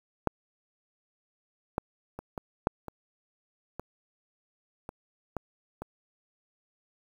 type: clicks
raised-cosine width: 1 ms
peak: -10 / -13 / -24 / -21 / -9 / -24 / -22 / -24 / -18 / -23 dBFS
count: 10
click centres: 0.273 / 1.781 / 2.19 / 2.378 / 2.671 / 2.883 / 3.796 / 4.891 / 5.367 / 5.82 s
effects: 8-bit